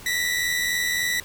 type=tone pair together; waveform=sawtooth; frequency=1892 / 1975.5 Hz; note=A#6 / B6; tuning=+25 / 0 cents; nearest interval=minor second; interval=75 cents; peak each=-24 / -20 dBFS; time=0.06-1.2 s; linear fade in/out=2 ms; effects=pink hiss -43 dBFS RMS until 1.24 s